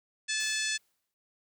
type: harmonic tone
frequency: 868 Hz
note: A5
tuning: 24 cents flat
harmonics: 2 / 3 / 4 / 5 / 6 / 7 / 8 / 9 / 10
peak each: -34 / -36 / -37 / -38 / -39 / -39 / -40 / -41 / -41 dBFS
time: 0.28-0.78 s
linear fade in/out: 20 ms
type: noise with exponential decay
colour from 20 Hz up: white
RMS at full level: -48 dBFS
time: 0.4-1.14 s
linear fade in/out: 0 ms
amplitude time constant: 160 ms
effects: none